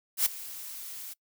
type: noise with ADSR envelope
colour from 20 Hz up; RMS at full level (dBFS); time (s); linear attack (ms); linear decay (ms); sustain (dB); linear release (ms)
blue; -22; 0.17-1.14; 88; 10; -19; 17
effects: noise-tail reverb RT60 0.1 s tail -24 dB re dry